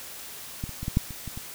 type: clicks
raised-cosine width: 5 ms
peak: -18 / -26 / -21 / -16 / -8 / -26 / -23 / -24 dBFS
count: 8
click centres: 0.639 / 0.693 / 0.83 / 0.881 / 0.971 / 1.107 / 1.277 / 1.375 s
effects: white hiss -41 dBFS RMS until 1.54 s